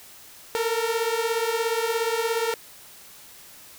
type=beating tone pair; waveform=sawtooth; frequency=448.9 / 465.9 Hz; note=A4 / A#4; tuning=+35 / -1 cents; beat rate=17 Hz; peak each=-22 dBFS; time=0.55-2.54 s; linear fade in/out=0 ms; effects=white hiss -47 dBFS RMS until 3.78 s